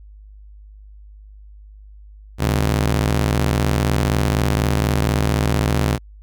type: ring-modulated tone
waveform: sawtooth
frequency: 103.83 Hz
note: G#2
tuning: in tune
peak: -9 dBFS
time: 2.38-5.99 s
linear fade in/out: 50 ms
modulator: 29.8 Hz
effects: added 51 Hz sine -39 dBFS peak until 6.22 s